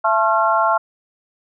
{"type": "tone cluster", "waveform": "sine", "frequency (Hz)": [670, 874, 1079, 1371], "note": ["E5", "A5", "C#6", "F6"], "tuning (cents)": [28, -12, -47, -32], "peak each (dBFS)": -19, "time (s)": [0.04, 0.78], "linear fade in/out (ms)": 10, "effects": []}